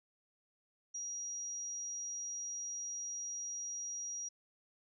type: tone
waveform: sine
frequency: 5740 Hz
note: F8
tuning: 47 cents sharp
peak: -39 dBFS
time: 0.94-4.29 s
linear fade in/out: 10 ms
effects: none